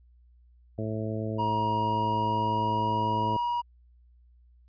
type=harmonic tone; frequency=109.2 Hz; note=A2; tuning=13 cents flat; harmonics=1 / 2 / 3 / 4 / 5 / 6; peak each=-32 / -35 / -37 / -38 / -39 / -40 dBFS; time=0.78-3.37 s; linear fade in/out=5 ms
type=tone with pitch glide; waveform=triangle; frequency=950 to 958.3 Hz; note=A#5 to A#5; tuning=+33 to +48 cents; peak=-24 dBFS; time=1.38-3.62 s; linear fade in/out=20 ms; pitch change=+15 cents; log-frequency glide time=1.76-3.16 s
effects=added 60 Hz sine -55 dBFS peak until 4.68 s + resampled to 11025 Hz

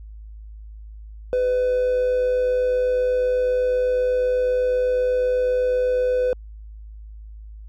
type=tone with amplitude modulation; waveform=triangle; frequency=502 Hz; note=B4; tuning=28 cents sharp; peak=-13 dBFS; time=1.33-6.33 s; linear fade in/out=0 ms; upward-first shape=sine; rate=108 Hz; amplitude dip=40%; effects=tanh soft clip ceiling -11 dBFS + added 53 Hz sine -36 dBFS peak until 7.68 s

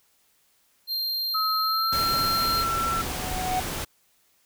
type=tone; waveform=square; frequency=4186 Hz; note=C8; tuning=in tune; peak=-26 dBFS; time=0.87-2.65 s; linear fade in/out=50 ms
type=tone with pitch glide; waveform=sine; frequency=1287 to 1343.2 Hz; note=E6 to E6; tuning=-42 to +32 cents; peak=-24 dBFS; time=1.34-3.02 s; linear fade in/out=10 ms; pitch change=+74 cents; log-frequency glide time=1.6-1.98 s
type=noise; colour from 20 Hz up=pink; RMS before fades=-31 dBFS; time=1.92-3.85 s; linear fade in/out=10 ms
type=tone with exponential growth; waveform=triangle; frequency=740 Hz; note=F#5; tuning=in tune; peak=-20 dBFS; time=2.63-3.6 s; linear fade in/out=5 ms; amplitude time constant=210 ms
effects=white hiss -65 dBFS RMS until 4.45 s

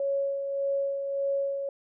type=tone with tremolo; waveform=sine; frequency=554.4 Hz; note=C#5; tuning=in tune; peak=-24 dBFS; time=0-1.69 s; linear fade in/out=2 ms; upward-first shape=sine; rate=1.7 Hz; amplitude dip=45%; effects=none

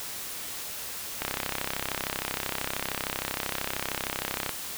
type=click train; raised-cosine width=0.3 ms; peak=-12 dBFS; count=109; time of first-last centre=1.22-4.493 s; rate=33 Hz; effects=white hiss -37 dBFS RMS until 4.77 s

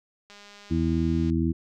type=click train; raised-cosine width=0.2 ms; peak=-31 dBFS; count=205; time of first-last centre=0.3-1.3 s; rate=204 Hz
type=harmonic tone; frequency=82 Hz; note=E2; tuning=9 cents flat; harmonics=1 / 2 / 3 / 4; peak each=-27 / -27 / -27 / -27 dBFS; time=0.7-1.53 s; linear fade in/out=20 ms
effects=none

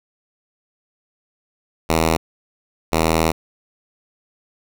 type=tone bursts at uneven times; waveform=5% pulse; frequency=80.9 Hz; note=E2; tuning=32 cents flat; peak=-4 dBFS; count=2; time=1.89-2.17 / 2.92-3.32 s; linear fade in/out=10 ms; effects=none

